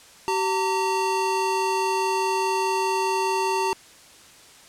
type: tone pair together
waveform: square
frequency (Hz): 383.6 / 910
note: G4 / A#5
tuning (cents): -37 / -42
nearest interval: octave + minor third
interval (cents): 1495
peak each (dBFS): -26 / -24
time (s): 0.28-3.73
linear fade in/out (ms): 0
effects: white hiss -49 dBFS RMS until 4.68 s + low-pass 9000 Hz 12 dB/octave